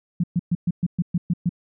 sine tone bursts, 173.8 Hz, F3, 8 cents flat, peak -17 dBFS, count 9, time 0.2-1.493 s, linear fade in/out 5 ms, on 37 ms, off 120 ms, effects none

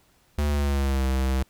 square tone with pitch glide, 73.42 to 65.79 Hz, D2 to C2, 0 to +10 cents, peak -22 dBFS, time 0.38-1.43 s, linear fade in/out 5 ms, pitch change -190 cents, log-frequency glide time 0.48-1.05 s, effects pink hiss -62 dBFS RMS until 1.49 s

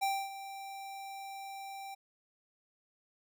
square tone with ADSR envelope, 784 Hz, G5, in tune, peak -29 dBFS, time 0.01-1.95 s, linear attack 21 ms, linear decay 260 ms, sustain -14 dB, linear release 12 ms, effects none

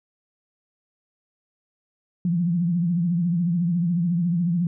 sine tone with vibrato, 172.6 Hz, F3, 20 cents flat, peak -19 dBFS, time 2.25-4.67 s, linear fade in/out 2 ms, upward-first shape triangle, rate 14 Hz, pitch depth 110 cents each way, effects none

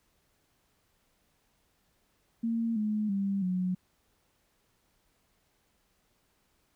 sine tone with pitch steps, 229.2 / 212.6 / 197.24 / 182.97 Hz, A#3 / G#3 / G3 / F#3, -29 / +41 / +11 / -19 cents, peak -27 dBFS, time 2.43-3.75 s, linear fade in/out 10 ms, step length 330 ms, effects pink hiss -72 dBFS RMS until 6.75 s

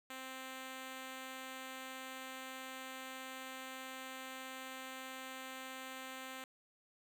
5% pulse tone, 261.6 Hz, C4, in tune, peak -34 dBFS, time 0.1-6.44 s, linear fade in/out 2 ms, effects none

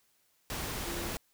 sine tone in noise, 343.1 Hz, F4, 31 cents flat, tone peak -41 dBFS, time 0.86-1.1 s, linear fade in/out 0 ms, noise pink, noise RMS -37 dBFS, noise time 0.5-1.17 s, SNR -7 dB, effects white hiss -71 dBFS RMS until 1.33 s

